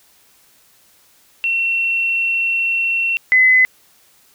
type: tone pair in turn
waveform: sine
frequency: 2716 / 2026 Hz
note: F7 / B6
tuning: -49 / +44 cents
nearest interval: perfect fourth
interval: 507 cents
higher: first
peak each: -15 / -8 dBFS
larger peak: second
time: 1.44-3.17 / 3.32-3.65 s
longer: first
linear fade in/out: 0 ms
effects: white hiss -53 dBFS RMS until 4.34 s